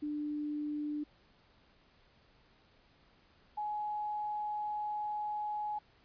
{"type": "tone pair in turn", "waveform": "sine", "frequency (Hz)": [297.2, 840.6], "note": ["D4", "G#5"], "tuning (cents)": [21, 21], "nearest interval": "octave + tritone", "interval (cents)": 1800, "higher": "second", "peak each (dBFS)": [-34, -34], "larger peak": "neither", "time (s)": [[0.02, 1.04], [3.57, 5.79]], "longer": "second", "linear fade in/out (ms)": 10, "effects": ["pink hiss -66 dBFS RMS until 6.04 s", "resampled to 11025 Hz"]}